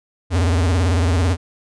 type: tone with vibrato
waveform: square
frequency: 87.31 Hz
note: F2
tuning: in tune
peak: -15 dBFS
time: 0.3-1.37 s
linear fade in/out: 50 ms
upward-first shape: sine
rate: 18 Hz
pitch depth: 160 cents each way
effects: resampled to 22050 Hz

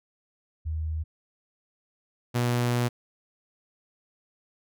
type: tone pair in turn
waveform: sine / sawtooth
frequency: 78.8 / 121.24 Hz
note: D#2 / B2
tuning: +23 / -32 cents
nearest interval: perfect fifth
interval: 745 cents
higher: second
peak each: -27 / -19 dBFS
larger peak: second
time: 0.65-1.04 / 2.34-2.89 s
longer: second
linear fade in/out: 20 ms
effects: none

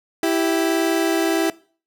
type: tone pair together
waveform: 30% pulse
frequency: 329.6 / 390.9 Hz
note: E4 / G4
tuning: 0 / -5 cents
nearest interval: minor third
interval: 295 cents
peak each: -16 / -20 dBFS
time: 0.23-1.5 s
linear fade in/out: 2 ms
effects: noise-tail reverb RT60 0.4 s tail -20 dB re dry

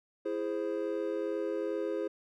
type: chord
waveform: triangle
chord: E augmented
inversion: none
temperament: equal with one note detuned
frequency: 332.9 / 415.3 / 523.3 Hz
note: E4 / G#4 / B#4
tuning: +17 / 0 / 0 cents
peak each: -34 / -33 / -34 dBFS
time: 0.25-2.08 s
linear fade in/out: 10 ms
effects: none

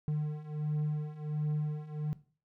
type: beating tone pair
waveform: triangle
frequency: 150 / 151.4 Hz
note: D3 / D#3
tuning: +37 / -47 cents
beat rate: 1.4 Hz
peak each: -34 / -31 dBFS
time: 0.08-2.13 s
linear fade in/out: 0 ms
effects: noise-tail reverb RT60 0.4 s tail -17 dB re dry

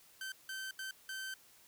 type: tone bursts at uneven times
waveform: sawtooth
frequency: 1546 Hz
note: G6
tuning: 24 cents flat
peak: -37 dBFS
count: 4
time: 0.21-0.32 / 0.49-0.71 / 0.79-0.91 / 1.09-1.34 s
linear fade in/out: 2 ms
effects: white hiss -63 dBFS RMS until 1.67 s

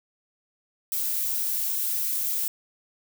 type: noise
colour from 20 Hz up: violet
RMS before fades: -27 dBFS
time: 0.92-2.48 s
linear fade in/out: 2 ms
effects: none

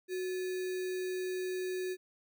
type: tone with sample-and-hold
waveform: sine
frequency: 368.4 Hz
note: F#4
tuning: 7 cents flat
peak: -33 dBFS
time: 0.08-1.97 s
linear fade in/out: 50 ms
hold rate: 2100 Hz
effects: none

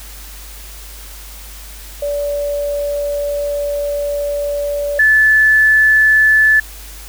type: tone pair in turn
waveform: sine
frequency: 577 / 1738.6 Hz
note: D5 / A6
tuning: -31 / -21 cents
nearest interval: octave + perfect fifth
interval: 1910 cents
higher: second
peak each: -16 / -7 dBFS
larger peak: second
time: 2.02-4.99 / 4.99-6.6 s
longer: first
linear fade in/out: 5 ms
effects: added 50 Hz sine -33 dBFS peak until 7.08 s + white hiss -36 dBFS RMS until 7.08 s

